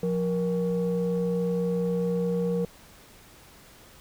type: tone pair together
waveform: sine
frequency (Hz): 176.9 / 471.2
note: F3 / A#4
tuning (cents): +23 / +19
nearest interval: octave + perfect fourth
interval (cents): 1696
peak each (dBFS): -25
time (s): 0.03-2.65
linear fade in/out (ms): 2
effects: tanh soft clip ceiling -19 dBFS + pink hiss -52 dBFS RMS until 4 s